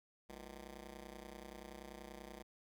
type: ring-modulated tone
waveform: 10% pulse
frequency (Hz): 137.4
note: C#3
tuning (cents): -15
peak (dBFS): -39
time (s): 0.29-2.43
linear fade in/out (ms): 10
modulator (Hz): 83.9
effects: none